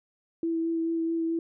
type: tone with vibrato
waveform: sine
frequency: 329.6 Hz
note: E4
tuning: in tune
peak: -25 dBFS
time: 0.43-1.39 s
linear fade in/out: 2 ms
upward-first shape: sine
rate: 4.6 Hz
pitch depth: 13 cents each way
effects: none